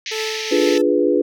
pink band-pass noise, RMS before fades -27 dBFS, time 0.06-0.78 s, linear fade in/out 2 ms, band 1800 to 6300 Hz, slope 96 dB/octave
40% pulse tone with tremolo, 437.8 Hz, A4, 9 cents flat, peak -22 dBFS, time 0.11-0.82 s, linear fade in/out 10 ms, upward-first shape triangle, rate 2.3 Hz, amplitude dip 55%
sine chord, D diminished seventh, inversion none, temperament equal, 293.7 / 349.2 / 415.3 / 493.9 Hz, D4 / F4 / Ab4 / Cb5, 0 / 0 / 0 / 0 cents, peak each -19 dBFS, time 0.51-1.22 s, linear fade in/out 10 ms
effects none

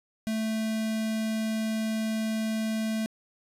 square tone with notch filter, 220 Hz, A3, in tune, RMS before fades -29 dBFS, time 0.27-3.06 s, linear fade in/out 0 ms, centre 1000 Hz, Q 1.5, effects resampled to 32000 Hz + 9-bit

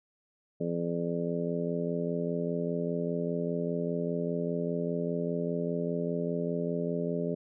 harmonic tone, 85 Hz, F2, 46 cents flat, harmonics 2 / 3 / 4 / 5 / 6 / 7, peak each -33 / -36 / -40 / -34 / -42 / -37 dBFS, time 0.6-7.35 s, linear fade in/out 10 ms, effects none

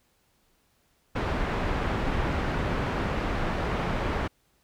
pink low-pass noise, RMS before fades -28 dBFS, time 1.15-4.28 s, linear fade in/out 10 ms, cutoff 1900 Hz, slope 12 dB/octave, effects pink hiss -68 dBFS RMS until 4.63 s

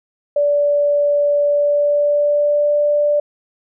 sine tone with pitch glide, 580 to 587.8 Hz, D5 to D5, -22 to +1 cents, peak -12 dBFS, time 0.36-3.2 s, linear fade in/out 5 ms, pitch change +23 cents, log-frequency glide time 1.44-2.75 s, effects none

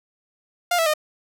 sawtooth tone with pitch steps, 703 / 655.9 / 612 Hz, F5 / E5 / D#5, +11 / -9 / -29 cents, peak -14 dBFS, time 0.71-0.938 s, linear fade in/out 5 ms, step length 76 ms, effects none

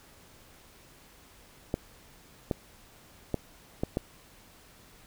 clicks, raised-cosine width 2 ms, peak -14 dBFS, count 5, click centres 1.741 / 2.512 / 3.343 / 3.835 / 3.971 s, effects pink hiss -56 dBFS RMS until 5.06 s

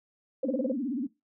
sine tone bursts, 524 Hz, C5, 2 cents sharp, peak -25 dBFS, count 6, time 0.43-0.718 s, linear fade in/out 5 ms, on 23 ms, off 30 ms
sine tone with vibrato, 262.2 Hz, C4, 4 cents sharp, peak -28 dBFS, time 0.44-1.07 s, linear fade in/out 10 ms, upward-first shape sine, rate 17 Hz, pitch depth 230 cents each way
effects noise-tail reverb RT60 0.2 s tail -18 dB re dry

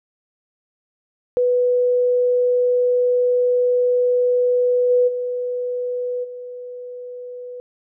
sine tone with level steps, 493.9 Hz, B4, in tune, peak -14 / -12 / -21 / -30 dBFS, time 1.37-7.6 s, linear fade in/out 0 ms, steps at 4.89 / 5.07 / 6.23 s, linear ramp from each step 20 ms, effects none

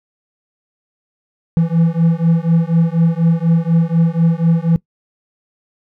triangle beating tone pair, 164.1 / 168.2 Hz, E3 / E3, -8 / +35 cents, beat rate 4.1 Hz, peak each -12 dBFS, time 1.57-4.76 s, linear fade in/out 0 ms, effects noise-tail reverb RT60 0.1 s tail -20 dB re dry

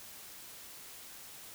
silence, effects white hiss -50 dBFS RMS until 1.54 s

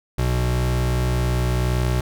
square tone pair together, 61.4 / 123.1 Hz, B1 / B2, -9 / -5 cents, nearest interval octave, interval 1204 cents, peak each -22 dBFS, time 0.18-2.01 s, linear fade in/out 5 ms, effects none

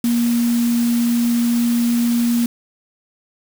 sine tone in noise, 236.6 Hz, A#3, 26 cents sharp, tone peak -14 dBFS, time 0.04-2.46 s, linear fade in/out 2 ms, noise white, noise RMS -30 dBFS, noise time 0.04-2.46 s, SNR +13 dB, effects none

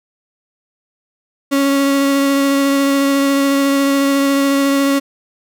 35% pulse tone with vibrato, 277.2 Hz, C#4, in tune, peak -10 dBFS, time 1.51-5 s, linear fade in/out 20 ms, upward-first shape sine, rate 14 Hz, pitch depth 11 cents each way, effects none

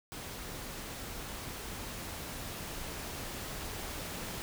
pink noise with level ramp, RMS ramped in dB -43 to -40 dBFS, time 0.12-4.42 s, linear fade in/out 0 ms, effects none

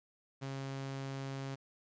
sawtooth tone, 135.8 Hz, C#3, 35 cents flat, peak -35 dBFS, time 0.41-1.56 s, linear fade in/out 20 ms, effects resampled to 16000 Hz + 11-bit

